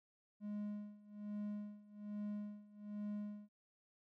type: tone with tremolo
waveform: triangle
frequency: 207.7 Hz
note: G#3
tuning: in tune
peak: -38 dBFS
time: 0.4-3.49 s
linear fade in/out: 50 ms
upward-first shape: sine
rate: 1.2 Hz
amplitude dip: 90%
effects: none